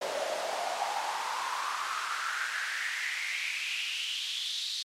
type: noise with high-pass filter sweep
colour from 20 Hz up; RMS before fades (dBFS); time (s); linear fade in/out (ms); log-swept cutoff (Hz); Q
pink; -33; 0.01-4.83; 10; 550 to 4000; 5.3
effects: low-pass 7000 Hz 12 dB/octave + MP3 96 kbps